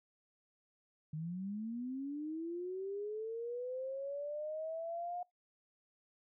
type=linear sweep; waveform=sine; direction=up; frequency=150 to 717 Hz; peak=-38 dBFS; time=1.13-5.23 s; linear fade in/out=5 ms; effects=noise-tail reverb RT60 0.2 s tail -26 dB re dry